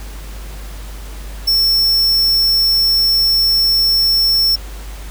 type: tone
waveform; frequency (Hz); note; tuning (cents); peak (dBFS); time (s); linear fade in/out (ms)
square; 5400; E8; +41; -11; 1.47-4.56; 10
effects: added 50 Hz sine -27 dBFS peak until 5.1 s + pink hiss -37 dBFS RMS until 5.1 s